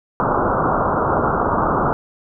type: low-pass noise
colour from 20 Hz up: white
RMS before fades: -18 dBFS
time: 0.2-1.93 s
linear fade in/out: 0 ms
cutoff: 1400 Hz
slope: 96 dB/octave
effects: none